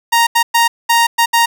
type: tone bursts at uneven times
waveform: sawtooth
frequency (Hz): 932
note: A#5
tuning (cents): -1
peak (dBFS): -5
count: 6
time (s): 0.12-0.27 / 0.35-0.43 / 0.54-0.68 / 0.89-1.07 / 1.18-1.26 / 1.33-1.46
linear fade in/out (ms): 10
effects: none